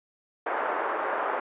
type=band-pass noise; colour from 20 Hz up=white; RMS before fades=-29 dBFS; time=0.46-1.4 s; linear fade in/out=5 ms; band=390 to 1400 Hz; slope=24 dB/octave; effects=resampled to 8000 Hz